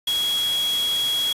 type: tone in noise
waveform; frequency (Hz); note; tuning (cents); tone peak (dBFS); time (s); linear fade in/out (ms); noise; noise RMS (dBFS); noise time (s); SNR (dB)
sine; 3322; G#7; 0; -20; 0.07-1.33; 5; white; -31; 0.07-1.33; +8
effects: resampled to 32000 Hz